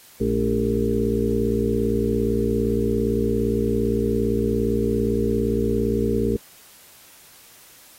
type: harmonic tone with a mistuned harmonic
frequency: 57.5 Hz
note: A#1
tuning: 23 cents flat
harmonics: 1 / 2 / 4 / 5 / 6 / 7 / 8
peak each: -28 / -28 / -24 / -28 / -34 / -24 / -26 dBFS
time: 0.2-6.37 s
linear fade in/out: 10 ms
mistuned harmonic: 4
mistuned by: -100 cents
effects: white hiss -49 dBFS RMS until 7.98 s + AAC 48 kbps